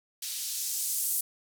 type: noise with band-pass filter sweep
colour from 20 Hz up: violet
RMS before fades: -32 dBFS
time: 0.22-1.21 s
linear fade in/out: 5 ms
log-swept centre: 3500 to 9800 Hz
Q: 1
effects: none